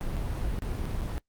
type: noise with dropouts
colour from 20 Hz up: brown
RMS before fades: -31 dBFS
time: 0.01-1.18 s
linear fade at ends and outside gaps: 0 ms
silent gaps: 0.162-0.167 / 0.589-0.622 / 0.855-0.86 / 1.01-1.018 s
effects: noise-tail reverb RT60 0.1 s tail -23 dB re dry + Opus 32 kbps